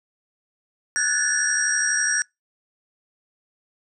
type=tone cluster; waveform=sine; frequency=1476 / 1675 / 1747 / 5670 / 8380 Hz; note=F#6 / G#6 / A6 / F8 / C9; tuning=-5 / +14 / -13 / +25 / +2 cents; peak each=-27 / -26 / -26 / -24 / -28 dBFS; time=0.96-2.22 s; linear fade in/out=0 ms; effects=noise-tail reverb RT60 0.2 s tail -26 dB re dry